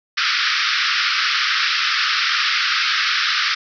pink band-pass noise, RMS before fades -19 dBFS, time 0.17-3.55 s, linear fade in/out 10 ms, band 1200 to 5500 Hz, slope 96 dB/octave, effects none

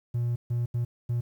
triangle tone bursts at uneven times, 119.7 Hz, A#2, 46 cents sharp, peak -22 dBFS, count 4, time 0.14-0.36 / 0.5-0.66 / 0.74-0.85 / 1.09-1.21 s, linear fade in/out 10 ms, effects tanh soft clip ceiling -19 dBFS + 10-bit

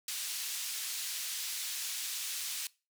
pink band-pass noise, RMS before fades -38 dBFS, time 0.08-2.67 s, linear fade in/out 2 ms, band 3500 to 16000 Hz, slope 12 dB/octave, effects noise-tail reverb RT60 0.3 s tail -22 dB re dry

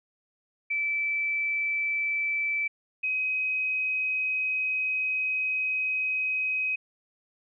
sine tone pair in turn, 2319 / 2527 Hz, D7 / D#7, -22 / +26 cents, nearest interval minor second, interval 148 cents, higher second, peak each -25 / -25 dBFS, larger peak neither, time 0.7-2.68 / 3.03-6.76 s, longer second, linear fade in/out 10 ms, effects none

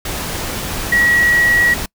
sine tone in noise, 1917 Hz, A#6, 48 cents sharp, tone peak -10 dBFS, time 0.92-1.74 s, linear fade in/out 5 ms, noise pink, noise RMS -23 dBFS, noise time 0.05-1.86 s, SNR +10 dB, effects noise-tail reverb RT60 0.1 s tail -26 dB re dry

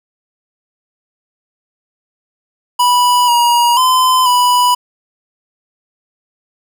square tone with pitch steps, 982 / 954 / 1023 / 986 Hz, B5 / A#5 / C6 / B5, -10 / +40 / -39 / -3 cents, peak -9 dBFS, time 2.79-4.75 s, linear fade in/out 10 ms, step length 490 ms, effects none

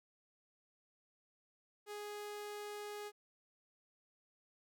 sawtooth tone, 415.3 Hz, G#4, in tune, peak -40 dBFS, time 1.86-3.12 s, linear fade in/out 50 ms, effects none

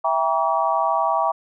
sine chord, E diminished seventh, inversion none, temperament just, 659.3 / 791.1 / 949.3 / 1139.2 Hz, E5 / G5 / Bb5 / Db6, 0 / +16 / +31 / +47 cents, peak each -23 dBFS, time 0.04-1.32 s, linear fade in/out 10 ms, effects none

